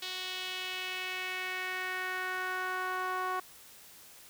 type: tone with band-pass filter sweep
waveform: sawtooth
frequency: 370 Hz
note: F#4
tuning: in tune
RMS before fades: -36 dBFS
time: 0.02-3.4 s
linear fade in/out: 5 ms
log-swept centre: 3700 to 1100 Hz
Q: 2.4
effects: white hiss -54 dBFS RMS until 4.29 s